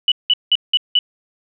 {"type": "tone bursts", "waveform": "sine", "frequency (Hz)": 2960, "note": "F#7", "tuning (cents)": 0, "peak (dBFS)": -10, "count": 5, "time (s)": [0.08, 0.99], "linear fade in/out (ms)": 2, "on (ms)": 38, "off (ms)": 180, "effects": []}